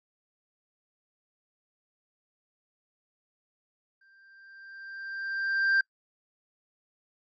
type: tone with exponential growth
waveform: triangle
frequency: 1579 Hz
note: G6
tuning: 12 cents sharp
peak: -18 dBFS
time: 4.01-5.81 s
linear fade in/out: 5 ms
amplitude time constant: 390 ms
effects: noise-tail reverb RT60 0.1 s tail -26 dB re dry + resampled to 16000 Hz